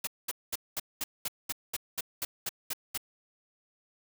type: noise bursts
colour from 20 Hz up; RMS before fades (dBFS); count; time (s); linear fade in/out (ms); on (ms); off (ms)
white; -33; 13; 0.04-2.976; 5; 32; 210
effects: none